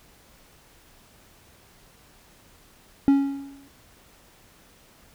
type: tone with exponential decay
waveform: triangle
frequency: 277.2 Hz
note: C#4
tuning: in tune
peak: -10 dBFS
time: 3.08-3.68 s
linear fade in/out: 0 ms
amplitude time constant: 130 ms
effects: pink hiss -55 dBFS RMS until 5.14 s